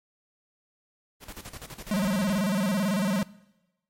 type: noise with tremolo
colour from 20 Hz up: pink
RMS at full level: -40 dBFS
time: 1.2-2.42 s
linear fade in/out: 50 ms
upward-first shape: square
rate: 12 Hz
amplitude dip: 75%
type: tone with vibrato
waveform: square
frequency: 195.6 Hz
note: G3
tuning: 4 cents flat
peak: -24 dBFS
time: 1.91-3.23 s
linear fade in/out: 2 ms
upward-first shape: square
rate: 18 Hz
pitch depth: 140 cents each way
effects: noise-tail reverb RT60 1.0 s tail -21 dB re dry + MP3 64 kbps